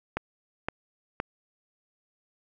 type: click train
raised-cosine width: 0.5 ms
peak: -13 dBFS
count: 3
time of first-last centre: 0.17-1.201 s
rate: 1.94 Hz
effects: none